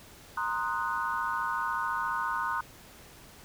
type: chord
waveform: sine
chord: C half-diminished seventh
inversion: third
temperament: equal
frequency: 932.3 / 1046.5 / 1244.5 / 1480 Hz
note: Bb5 / C6 / Eb6 / Gb6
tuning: 0 / 0 / 0 / 0 cents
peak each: -34 dBFS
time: 0.37-2.61 s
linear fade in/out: 5 ms
effects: pink hiss -52 dBFS RMS until 3.44 s